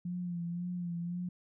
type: tone with vibrato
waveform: sine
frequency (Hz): 174.61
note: F3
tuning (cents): 0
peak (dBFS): -34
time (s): 0.05-1.29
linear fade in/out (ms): 5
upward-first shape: sine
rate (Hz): 1.9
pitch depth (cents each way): 42
effects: none